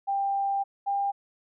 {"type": "tone pair in turn", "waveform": "sine", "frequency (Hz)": [792, 798.9], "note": ["G5", "G5"], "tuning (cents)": [18, 33], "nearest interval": "unison", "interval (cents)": 15, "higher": "second", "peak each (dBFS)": -24, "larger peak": "neither", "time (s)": [[0.07, 0.64], [0.86, 1.12]], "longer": "first", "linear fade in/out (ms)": 20, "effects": []}